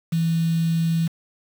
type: tone with quantisation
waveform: sine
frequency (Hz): 164.81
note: E3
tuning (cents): 0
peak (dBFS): -18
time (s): 0.12-1.08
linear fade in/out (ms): 10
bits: 6
effects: none